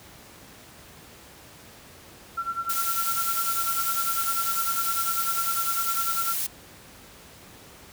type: tone with tremolo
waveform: sine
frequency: 1359 Hz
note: F6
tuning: 48 cents flat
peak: -24 dBFS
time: 2.37-6.34 s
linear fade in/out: 10 ms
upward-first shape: sine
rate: 10 Hz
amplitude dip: 85%
type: noise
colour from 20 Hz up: blue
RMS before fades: -28 dBFS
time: 2.69-6.47 s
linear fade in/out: 10 ms
effects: pink hiss -48 dBFS RMS until 7.92 s + high-pass 60 Hz 12 dB/octave